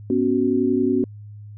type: chord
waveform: sine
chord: B suspended second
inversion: none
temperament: just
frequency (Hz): 246.9 / 277.8 / 370.4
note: B3 / C#4 / F#4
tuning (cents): 0 / +4 / +2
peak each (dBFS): -21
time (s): 0.1-1.04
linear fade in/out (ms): 2
effects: added 104 Hz sine -36 dBFS peak until 1.57 s